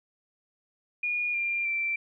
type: tone with pitch steps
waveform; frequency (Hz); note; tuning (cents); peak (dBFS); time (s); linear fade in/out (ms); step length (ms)
sine; 2437 / 2389 / 2345; D#7 / D7 / D7; -37 / +29 / -3; -26; 1.03-1.96; 5; 310
effects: none